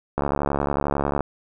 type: click train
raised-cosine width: 1 ms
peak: -8 dBFS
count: 74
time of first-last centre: 0.18-1.207 s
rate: 71.1 Hz
effects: none